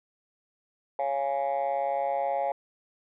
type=chord; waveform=sine; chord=Db major; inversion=none; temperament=just; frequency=554.4 / 693 / 831.5 Hz; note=Db5 / F5 / Ab5; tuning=0 / -14 / +2 cents; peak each=-28 dBFS; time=0.99-2.52 s; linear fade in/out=2 ms; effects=tanh soft clip ceiling -21 dBFS